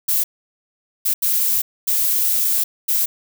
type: noise bursts at uneven times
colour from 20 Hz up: violet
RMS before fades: -18 dBFS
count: 5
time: 0.08-0.24 / 1.05-1.14 / 1.22-1.62 / 1.87-2.64 / 2.88-3.06 s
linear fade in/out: 10 ms
effects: none